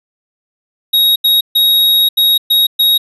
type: tone bursts at uneven times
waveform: square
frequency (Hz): 3783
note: A#7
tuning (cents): +25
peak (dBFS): -8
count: 6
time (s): 0.93-1.16 / 1.24-1.41 / 1.55-2.09 / 2.17-2.38 / 2.5-2.67 / 2.79-2.98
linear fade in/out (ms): 10
effects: resampled to 32000 Hz